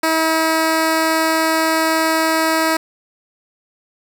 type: tone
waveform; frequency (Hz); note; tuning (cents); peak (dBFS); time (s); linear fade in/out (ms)
10% pulse; 321.2; E4; -45; -6; 0.03-2.77; 5
effects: none